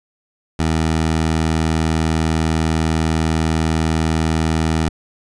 15% pulse tone, 80 Hz, D#2, 49 cents sharp, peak -9 dBFS, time 0.59-4.89 s, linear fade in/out 5 ms, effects resampled to 22050 Hz

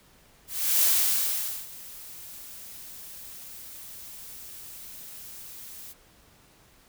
blue noise with ADSR envelope, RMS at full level -21 dBFS, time 0.47-5.94 s, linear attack 350 ms, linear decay 840 ms, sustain -22 dB, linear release 30 ms, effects pink hiss -58 dBFS RMS until 6.88 s

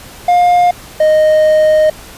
triangle tone pair in turn, 709 / 619.1 Hz, F5 / D#5, +26 / -9 cents, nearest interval major second, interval 235 cents, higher first, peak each -4 dBFS, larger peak neither, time 0.28-0.71 / 1-1.9 s, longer second, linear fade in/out 5 ms, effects pink hiss -34 dBFS RMS until 2.17 s + resampled to 32000 Hz

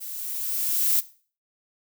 violet noise with level ramp, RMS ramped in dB -36 to -20 dBFS, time 0-1.01 s, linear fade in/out 20 ms, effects noise-tail reverb RT60 0.4 s tail -17 dB re dry

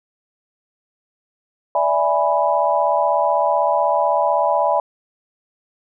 sine chord, E dominant seventh, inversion third, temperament equal with one note detuned, 583.3 / 659.3 / 830.6 / 987.8 Hz, D5 / E5 / G#5 / B5, -12 / 0 / 0 / 0 cents, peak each -20 dBFS, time 1.75-4.8 s, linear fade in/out 2 ms, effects none

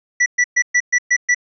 square tone bursts, 1959 Hz, B6, 15 cents flat, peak -12 dBFS, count 7, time 0.2-1.347 s, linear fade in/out 10 ms, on 61 ms, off 120 ms, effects resampled to 16000 Hz

